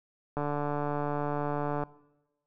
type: click train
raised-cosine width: 1 ms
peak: -18 dBFS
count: 215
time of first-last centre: 0.37-1.836 s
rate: 146 Hz
effects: noise-tail reverb RT60 1.0 s tail -21 dB re dry